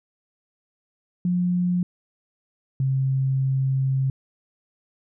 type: tone pair in turn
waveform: sine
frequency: 178.3 / 133.57 Hz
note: F3 / C3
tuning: +36 / +36 cents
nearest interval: perfect fourth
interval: 500 cents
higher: first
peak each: -19 / -19 dBFS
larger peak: neither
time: 1.25-1.83 / 2.8-4.1 s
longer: second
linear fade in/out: 2 ms
effects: none